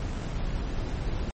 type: noise with sample-and-hold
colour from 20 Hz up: brown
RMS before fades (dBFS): -30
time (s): 0-1.31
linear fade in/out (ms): 2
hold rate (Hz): 4410
effects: MP3 32 kbps